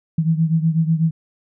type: beating tone pair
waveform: sine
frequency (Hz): 160 / 168.1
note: D#3 / E3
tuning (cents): +49 / +34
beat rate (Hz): 8.1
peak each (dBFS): -16 / -20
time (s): 0.18-1.11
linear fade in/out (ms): 5
effects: none